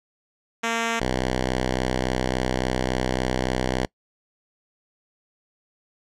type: tone pair in turn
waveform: 5% pulse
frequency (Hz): 229.6 / 63.56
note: A#3 / C2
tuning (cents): -26 / -50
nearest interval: octave + minor seventh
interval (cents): 2224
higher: first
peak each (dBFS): -11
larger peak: neither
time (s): 0.63-1 / 1-3.86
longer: second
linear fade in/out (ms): 10
effects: noise-tail reverb RT60 0.1 s tail -25 dB re dry + low-pass 7000 Hz 12 dB/octave